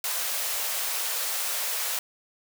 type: high-pass noise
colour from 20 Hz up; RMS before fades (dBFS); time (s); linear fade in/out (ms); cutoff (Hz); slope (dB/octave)
white; -29; 0.04-1.99; 2; 470; 48
effects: none